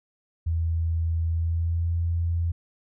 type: tone with pitch glide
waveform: sine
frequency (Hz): 82.41 to 84.58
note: E2 to E2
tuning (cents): 0 to +45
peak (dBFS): -22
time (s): 0.46-2.52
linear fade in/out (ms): 10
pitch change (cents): +45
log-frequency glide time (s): 1.29-1.93
effects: none